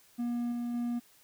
triangle tone with level steps, 239.2 Hz, A#3, 45 cents sharp, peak -28 / -30 / -28 dBFS, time 0.18-1 s, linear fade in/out 20 ms, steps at 0.52 / 0.74 s, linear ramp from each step 2 ms, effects white hiss -62 dBFS RMS until 1.23 s

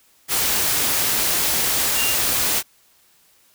sine tone in noise, 2794 Hz, F7, in tune, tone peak -24 dBFS, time 1.94-2.16 s, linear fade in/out 50 ms, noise white, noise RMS -20 dBFS, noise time 0.28-2.63 s, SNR -7 dB, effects white hiss -57 dBFS RMS until 3.54 s

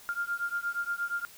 sine beating tone pair, 1396.9 / 1405.4 Hz, F6 / F6, 0 / +10 cents, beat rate 8.5 Hz, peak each -33 / -33 dBFS, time 0.09-1.25 s, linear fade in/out 0 ms, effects white hiss -52 dBFS RMS until 1.37 s

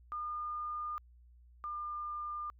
sine tone pair in turn, 1213 / 1201.8 Hz, D#6 / D6, -44 / +40 cents, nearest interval unison, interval 16 cents, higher first, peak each -36 / -37 dBFS, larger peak first, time 0.12-0.98 / 1.64-2.5 s, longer neither, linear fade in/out 0 ms, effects added 60 Hz sine -57 dBFS peak until 2.59 s

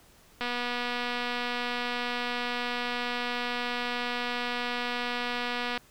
click train, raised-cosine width 0.3 ms, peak -16 dBFS, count 1305, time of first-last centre 0.41-5.776 s, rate 243 Hz, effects pink hiss -58 dBFS RMS until 5.9 s

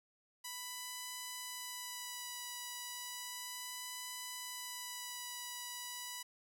5% pulse tone with vibrato, 987.8 Hz, B5, in tune, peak -31 dBFS, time 0.44-6.23 s, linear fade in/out 10 ms, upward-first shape sine, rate 0.34 Hz, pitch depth 15 cents each way, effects none

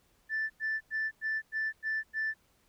sine tone bursts, 1762 Hz, A6, 2 cents sharp, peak -28 dBFS, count 7, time 0.29-2.342 s, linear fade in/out 50 ms, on 210 ms, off 97 ms, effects tanh soft clip ceiling -26 dBFS + pink hiss -69 dBFS RMS until 2.68 s

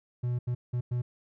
triangle tone bursts at uneven times, 122.4 Hz, B2, 15 cents flat, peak -25 dBFS, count 4, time 0.23-0.39 / 0.47-0.55 / 0.73-0.81 / 0.91-1.02 s, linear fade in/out 10 ms, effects none

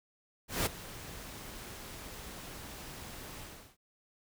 pink noise with ADSR envelope, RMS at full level -29 dBFS, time 0.48-3.77 s, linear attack 180 ms, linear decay 15 ms, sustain -17 dB, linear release 360 ms, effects none

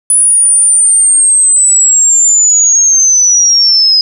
sine linear sweep, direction down, 9910 to 5010 Hz, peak -4 dBFS, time 0.1-4.01 s, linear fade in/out 2 ms, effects 7-bit

